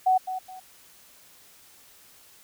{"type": "tone with echo", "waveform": "sine", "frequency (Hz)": 747, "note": "F#5", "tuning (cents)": 16, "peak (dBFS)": -17, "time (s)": [0.06, 0.18], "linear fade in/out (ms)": 10, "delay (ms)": 210, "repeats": 2, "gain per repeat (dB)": -11, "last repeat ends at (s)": 0.6, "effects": ["white hiss -54 dBFS RMS until 2.43 s"]}